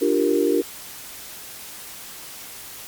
sine chord, G minor seventh, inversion second, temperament equal with one note detuned, 296.7 / 349.2 / 392 / 466.2 Hz, D4 / F4 / G4 / Bb4, +18 / 0 / 0 / 0 cents, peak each -22 dBFS, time 0.01-0.62 s, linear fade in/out 10 ms, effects white hiss -38 dBFS RMS until 2.87 s + MP3 96 kbps

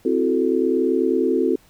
sine chord, F# half-diminished seventh, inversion second, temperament equal, 261.6 / 329.6 / 370 / 440 Hz, C4 / E4 / F#4 / A4, 0 / 0 / 0 / 0 cents, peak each -22 / -23 / -21 / -22 dBFS, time 0.05-1.56 s, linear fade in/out 5 ms, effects pink hiss -55 dBFS RMS until 1.69 s

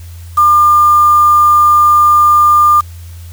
sine tone with quantisation, 1200 Hz, D6, 37 cents sharp, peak -4 dBFS, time 0.37-2.81 s, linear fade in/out 10 ms, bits 4, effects added 85 Hz sine -27 dBFS peak until 3.32 s + white hiss -42 dBFS RMS until 3.32 s

